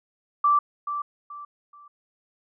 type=tone with echo; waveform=sine; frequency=1168 Hz; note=D6; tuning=10 cents flat; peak=-16 dBFS; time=0.44-0.59 s; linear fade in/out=5 ms; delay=430 ms; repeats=3; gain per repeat=-10 dB; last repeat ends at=1.88 s; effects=none